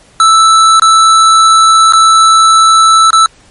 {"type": "tone with dropouts", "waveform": "square", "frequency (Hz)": 1318.5, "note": "E6", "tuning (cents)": 0, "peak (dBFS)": -3, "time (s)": [0.2, 3.26], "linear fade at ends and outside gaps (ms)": 1, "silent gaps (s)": [[0.797, 0.82], [1.924, 1.934], [3.105, 3.13]], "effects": ["pink hiss -43 dBFS RMS until 3.5 s", "MP3 48 kbps"]}